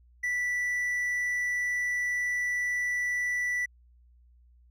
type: tone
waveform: triangle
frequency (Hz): 1967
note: B6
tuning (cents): -7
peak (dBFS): -25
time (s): 0.23-3.66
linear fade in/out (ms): 10
effects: added 60 Hz sine -56 dBFS peak until 4.7 s